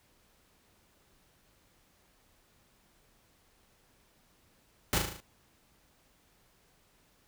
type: noise with echo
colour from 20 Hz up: pink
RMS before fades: -28 dBFS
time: 4.93-4.98 s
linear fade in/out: 0 ms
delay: 37 ms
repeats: 6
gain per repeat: -4 dB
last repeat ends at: 5.202 s
effects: pink hiss -67 dBFS RMS until 7.27 s